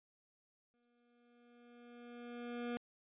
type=tone with exponential growth; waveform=25% pulse; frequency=240 Hz; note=B3; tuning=49 cents flat; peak=-34 dBFS; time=0.74-2.77 s; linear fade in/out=0 ms; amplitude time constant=440 ms; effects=resampled to 8000 Hz